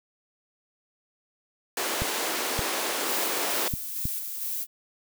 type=high-pass noise; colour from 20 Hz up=pink; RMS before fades=-29 dBFS; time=1.77-3.68 s; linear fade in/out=2 ms; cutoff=310 Hz; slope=24 dB/octave
type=clicks; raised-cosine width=5 ms; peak=-17 dBFS; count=4; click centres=2.02 / 2.592 / 3.738 / 4.055 s
type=noise with tremolo; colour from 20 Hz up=violet; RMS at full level=-31 dBFS; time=3.05-4.67 s; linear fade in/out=50 ms; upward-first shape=square; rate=2.2 Hz; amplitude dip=35%
effects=none